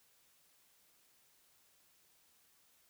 silence, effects white hiss -70 dBFS RMS until 2.89 s

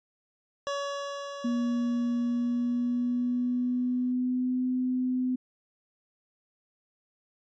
25% pulse tone with exponential decay, 564 Hz, C#5, 30 cents sharp, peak -25 dBFS, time 0.67-4.12 s, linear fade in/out 0 ms, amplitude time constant 750 ms
sine tone with pitch glide, 239.6 to 253.8 Hz, A#3 to B3, +48 to +47 cents, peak -25 dBFS, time 1.44-5.36 s, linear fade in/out 10 ms, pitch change +99 cents, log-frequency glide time 2.21-4.66 s
effects resampled to 16000 Hz

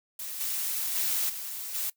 blue noise with level steps, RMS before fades -37 / -31 / -28 / -37 / -31 dBFS, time 0.19-1.9 s, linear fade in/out 5 ms, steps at 0.4 / 0.95 / 1.29 / 1.74 s, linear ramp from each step 10 ms, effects noise-tail reverb RT60 0.1 s tail -20 dB re dry

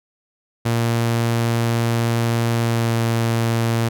sawtooth tone with pitch glide, 116.5 to 115.3 Hz, A#2 to A#2, -1 to -19 cents, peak -13 dBFS, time 0.65-3.89 s, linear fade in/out 10 ms, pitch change -18 cents, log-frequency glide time 2.61-2.94 s, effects none

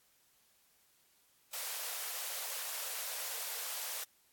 white high-pass noise, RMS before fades -40 dBFS, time 1.53-4.04 s, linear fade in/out 5 ms, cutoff 450 Hz, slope 96 dB/octave, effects white hiss -70 dBFS RMS until 4.32 s + AAC 64 kbps

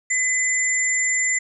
sine tone pair together, 2025 / 7210 Hz, B6 / A8, +43 / +41 cents, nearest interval octave + minor seventh, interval 2198 cents, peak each -21 dBFS, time 0.1-1.39 s, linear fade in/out 10 ms, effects none

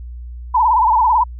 sine tone with vibrato, 932.3 Hz, A#5, in tune, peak -10 dBFS, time 0.54-1.24 s, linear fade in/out 10 ms, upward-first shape sine, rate 18 Hz, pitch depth 140 cents each way, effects added 60 Hz sine -28 dBFS peak until 1.39 s

